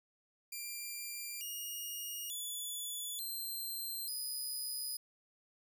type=tone with pitch steps; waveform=5% pulse; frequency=2379 / 2862 / 3443 / 4142 / 4983 Hz; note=D7 / F7 / A7 / C8 / D#8; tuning=+22 / +42 / -38 / -18 / +2 cents; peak=-32 dBFS; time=0.52-4.97 s; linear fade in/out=5 ms; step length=890 ms; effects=none